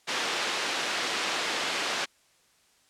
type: band-pass noise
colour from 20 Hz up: white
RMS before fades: -30 dBFS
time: 0.07-2.06 s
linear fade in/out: 20 ms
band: 290 to 3800 Hz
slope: 12 dB/octave
effects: white hiss -64 dBFS RMS until 2.89 s + low-pass 9000 Hz 12 dB/octave